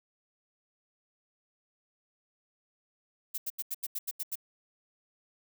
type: noise bursts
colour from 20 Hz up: violet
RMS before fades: -34 dBFS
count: 9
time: 3.34-4.356 s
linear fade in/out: 10 ms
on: 40 ms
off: 82 ms
effects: none